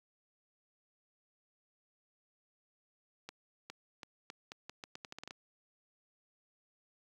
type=accelerating click train; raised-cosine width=0.2 ms; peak=-27 dBFS; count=14; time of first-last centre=3.29-5.308 s; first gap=410 ms; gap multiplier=0.81; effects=high-pass 100 Hz 12 dB/octave + 10-bit